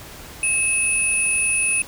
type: tone pair together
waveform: sine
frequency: 2588 / 9743 Hz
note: E7 / D#9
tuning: -32 / -37 cents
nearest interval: octave + major seventh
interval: 2295 cents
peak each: -20 dBFS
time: 0.43-1.82 s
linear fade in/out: 2 ms
effects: pink hiss -39 dBFS RMS until 1.87 s